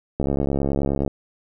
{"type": "click train", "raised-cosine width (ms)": 2, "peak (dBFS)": -9, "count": 62, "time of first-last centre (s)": [0.2, 1.078], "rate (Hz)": 69.5, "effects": []}